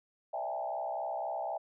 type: tone with frequency modulation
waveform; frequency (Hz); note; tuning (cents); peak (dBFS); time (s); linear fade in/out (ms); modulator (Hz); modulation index
sine; 729; F#5; -26; -33; 0.33-1.58; 10; 63.9; 2.1
effects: none